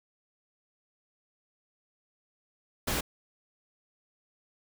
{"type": "noise", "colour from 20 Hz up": "pink", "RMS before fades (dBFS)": -30, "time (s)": [2.87, 3.01], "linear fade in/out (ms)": 10, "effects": []}